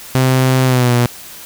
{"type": "tone with pitch glide", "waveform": "sawtooth", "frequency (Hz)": [129.9, 121.2], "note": ["C3", "B2"], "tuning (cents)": [-12, -32], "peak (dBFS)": -6, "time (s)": [0.15, 1.06], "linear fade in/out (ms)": 0, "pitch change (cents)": -120, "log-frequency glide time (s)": [0.65, 0.93], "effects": ["white hiss -34 dBFS RMS until 1.45 s"]}